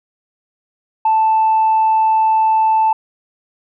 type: tone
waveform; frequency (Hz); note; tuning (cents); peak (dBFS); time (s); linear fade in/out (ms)
sine; 880; A5; 0; -9; 1.05-2.93; 5
effects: tanh soft clip ceiling -7 dBFS